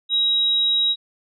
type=tone; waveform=sine; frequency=3825 Hz; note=A#7; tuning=44 cents sharp; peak=-16 dBFS; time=0.09-0.96 s; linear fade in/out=50 ms; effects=none